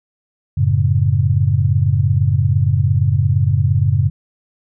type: chord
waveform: sine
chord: F# minor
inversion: none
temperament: equal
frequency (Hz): 92.5 / 110 / 138.59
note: F#2 / A2 / C#3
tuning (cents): 0 / 0 / 0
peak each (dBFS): -16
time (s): 0.57-4.1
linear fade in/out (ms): 10
effects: none